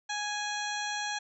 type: harmonic tone with a mistuned harmonic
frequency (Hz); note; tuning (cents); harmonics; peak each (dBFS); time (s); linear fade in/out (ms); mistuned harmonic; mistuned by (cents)
830.6; G#5; 0; 1 / 2 / 3 / 4 / 5 / 7 / 8 / 9; -36 / -36 / -42 / -41 / -41 / -42 / -48 / -50; 0.09-1.19; 10; 7; +16
effects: none